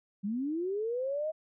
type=linear sweep; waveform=sine; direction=up; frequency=190 to 639 Hz; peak=-30 dBFS; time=0.23-1.32 s; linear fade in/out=20 ms; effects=none